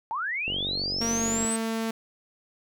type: linear sweep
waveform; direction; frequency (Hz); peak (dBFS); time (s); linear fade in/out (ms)
sine; up; 837 to 8300; -27; 0.11-1.56; 0
type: click train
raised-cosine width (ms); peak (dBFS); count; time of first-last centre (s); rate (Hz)
2; -23; 47; 0.48-1.448; 47.5
type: tone with pitch glide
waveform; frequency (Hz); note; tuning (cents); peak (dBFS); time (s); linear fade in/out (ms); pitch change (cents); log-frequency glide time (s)
sawtooth; 230 to 224.9; A#3 to A3; -23 to +38; -23; 1.01-1.91; 5; -39; 1.11-1.44
effects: none